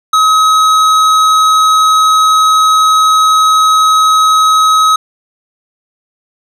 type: tone with hard clipping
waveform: sine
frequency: 1274 Hz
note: D#6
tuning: 41 cents sharp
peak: -7 dBFS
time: 0.13-4.96 s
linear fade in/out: 5 ms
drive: 12 dB
effects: none